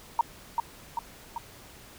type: tone with echo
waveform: sine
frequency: 932.3 Hz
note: A#5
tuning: in tune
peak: -18 dBFS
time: 0.19-0.21 s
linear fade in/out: 2 ms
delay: 390 ms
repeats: 3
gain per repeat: -4 dB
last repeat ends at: 1.38 s
effects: pink hiss -50 dBFS RMS until 1.98 s